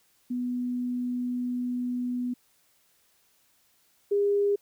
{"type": "tone pair in turn", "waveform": "sine", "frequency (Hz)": [246.9, 405.3], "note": ["B3", "G#4"], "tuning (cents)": [0, -42], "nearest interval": "major sixth", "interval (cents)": 858, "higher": "second", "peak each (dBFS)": [-27, -21], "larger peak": "second", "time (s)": [[0.3, 2.34], [4.11, 4.56]], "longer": "first", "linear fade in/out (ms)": 10, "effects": ["white hiss -66 dBFS RMS until 4.61 s"]}